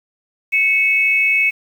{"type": "tone pair together", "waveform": "sine", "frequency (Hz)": [2217, 2577], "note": ["C#7", "E7"], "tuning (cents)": [0, -40], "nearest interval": "minor third", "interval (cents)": 260, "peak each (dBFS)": -15, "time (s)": [0.52, 1.51], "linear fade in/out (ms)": 20, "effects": ["7-bit"]}